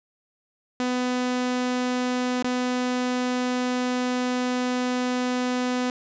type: tone with dropouts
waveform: sawtooth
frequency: 250 Hz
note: B3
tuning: 21 cents sharp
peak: -19 dBFS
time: 0.8-5.9 s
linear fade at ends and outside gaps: 0 ms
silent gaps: 2.425-2.444 s
effects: resampled to 16000 Hz + 10-bit